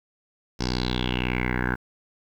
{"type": "tone with low-pass filter sweep", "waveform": "10% pulse", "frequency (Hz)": 61.9, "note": "B1", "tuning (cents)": 5, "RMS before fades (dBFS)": -26, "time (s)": [0.59, 1.76], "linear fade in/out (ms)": 20, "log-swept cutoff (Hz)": [5400, 1500], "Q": 5.9, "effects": ["9-bit"]}